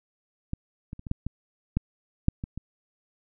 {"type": "clicks", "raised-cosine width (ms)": 5, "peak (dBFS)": [-17, -24, -29, -24, -13, -18, -11, -7, -20, -22], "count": 10, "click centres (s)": [0.534, 0.931, 0.994, 1.068, 1.114, 1.266, 1.77, 2.284, 2.439, 2.576], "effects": []}